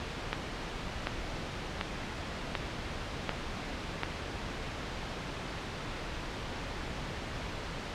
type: click train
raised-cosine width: 0.3 ms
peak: -13 dBFS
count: 6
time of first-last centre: 0.33-4.034 s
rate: 1.35 Hz
effects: pink hiss -38 dBFS RMS until 7.94 s + low-pass 4000 Hz 12 dB/octave